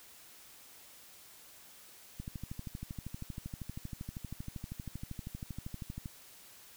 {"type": "click train", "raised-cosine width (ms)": 5, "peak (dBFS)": -28, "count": 50, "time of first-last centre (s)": [2.2, 6.058], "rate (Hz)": 12.7, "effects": ["white hiss -56 dBFS RMS until 6.76 s"]}